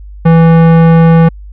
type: tone with tanh clipping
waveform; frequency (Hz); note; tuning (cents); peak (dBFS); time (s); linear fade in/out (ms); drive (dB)
sine; 164.81; E3; 0; -4; 0.25-1.29; 10; 18
effects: added 50 Hz sine -26 dBFS peak until 1.52 s